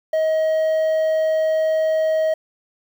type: tone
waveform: triangle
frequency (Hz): 633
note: D#5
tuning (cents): +30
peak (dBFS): -14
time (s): 0.13-2.34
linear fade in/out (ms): 5
effects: 8-bit